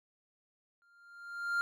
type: tone with exponential growth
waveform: triangle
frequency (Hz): 1396.9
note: F6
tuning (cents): 0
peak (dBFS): -25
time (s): 0.82-1.61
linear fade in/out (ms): 0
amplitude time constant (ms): 170
effects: none